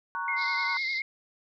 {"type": "chord", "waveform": "sine", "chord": "F# major", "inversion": "first", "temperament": "equal", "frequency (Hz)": [932.3, 1108.7, 1480], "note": ["A#5", "C#6", "F#6"], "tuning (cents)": [0, 0, 0], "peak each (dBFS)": -34, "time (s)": [0.15, 0.77], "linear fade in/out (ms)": 0}
{"type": "tone with vibrato", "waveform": "sine", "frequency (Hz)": 2114, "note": "C7", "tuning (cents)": 17, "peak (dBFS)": -28, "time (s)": [0.28, 1.02], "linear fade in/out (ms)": 2, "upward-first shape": "sine", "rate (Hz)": 9.9, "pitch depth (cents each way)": 38}
{"type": "band-pass noise", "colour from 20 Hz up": "pink", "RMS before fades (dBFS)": -39, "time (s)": [0.36, 1.02], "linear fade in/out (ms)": 50, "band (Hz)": [3800, 5000], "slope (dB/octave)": 96}
{"effects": []}